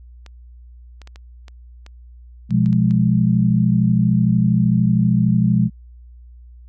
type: clicks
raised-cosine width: 0.2 ms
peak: -24 dBFS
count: 10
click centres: 0.263 / 1.017 / 1.074 / 1.159 / 1.482 / 1.864 / 2.507 / 2.66 / 2.729 / 2.909 s
type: chord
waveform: sine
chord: F diminished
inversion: second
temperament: equal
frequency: 123.47 / 174.61 / 207.7 Hz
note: Cb3 / F3 / Ab3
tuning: 0 / 0 / 0 cents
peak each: -17 dBFS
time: 2.49-5.7 s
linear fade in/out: 50 ms
effects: added 60 Hz sine -39 dBFS peak until 6.68 s